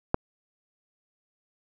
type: click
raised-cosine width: 1 ms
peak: -7 dBFS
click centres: 0.144 s
effects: none